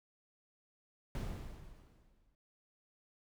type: noise with exponential decay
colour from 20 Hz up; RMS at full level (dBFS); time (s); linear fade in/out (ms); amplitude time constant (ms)
brown; -36; 1.15-2.35; 1; 260
effects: none